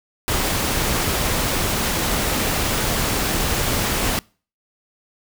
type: noise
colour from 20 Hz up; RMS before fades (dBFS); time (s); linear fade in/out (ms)
pink; -21; 0.28-4.19; 0
effects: noise-tail reverb RT60 0.4 s tail -26 dB re dry